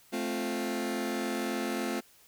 sawtooth chord, F major, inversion first, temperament just, 218.3 / 261.9 / 349.2 Hz, A3 / C4 / F4, -13 / +2 / 0 cents, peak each -31 dBFS, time 0.12-2.01 s, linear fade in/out 20 ms, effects white hiss -60 dBFS RMS until 2.27 s

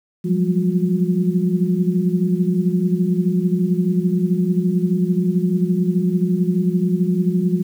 sine tone cluster, 174.5 / 186 / 201.2 / 360.5 Hz, F3 / F#3 / G3 / F#4, -1 / +9 / +45 / -45 cents, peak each -18 / -20 / -24 / -25 dBFS, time 0.24-7.63 s, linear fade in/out 20 ms, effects 8-bit

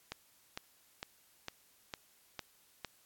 click train, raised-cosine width 0.2 ms, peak -22 dBFS, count 7, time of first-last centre 0.12-2.847 s, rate 2.2 Hz, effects white hiss -67 dBFS RMS until 3.05 s + AAC 64 kbps

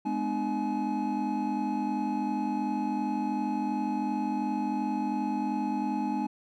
triangle tone cluster, 209.3 / 252.1 / 302 / 846 Hz, G#3 / B3 / D4 / G#5, +14 / +36 / +48 / +32 cents, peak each -31 dBFS, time 0.05-6.27 s, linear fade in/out 10 ms, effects none

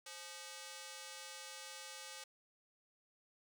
5% pulse ring-modulated tone, 691 Hz, F5, 19 cents flat, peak -34 dBFS, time 0.06-2.24 s, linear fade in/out 5 ms, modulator 161 Hz, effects none

